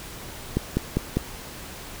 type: click train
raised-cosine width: 3 ms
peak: -8 dBFS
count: 4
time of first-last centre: 0.57-1.17 s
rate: 5 Hz
effects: pink hiss -39 dBFS RMS until 2 s